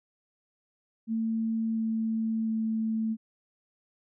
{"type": "tone with pitch steps", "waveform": "sine", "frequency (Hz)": [224.3, 223, 221.7], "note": ["A3", "A3", "A3"], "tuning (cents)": [34, 23, 13], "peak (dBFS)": -26, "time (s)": [1.07, 3.17], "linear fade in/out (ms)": 50, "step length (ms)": 700, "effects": []}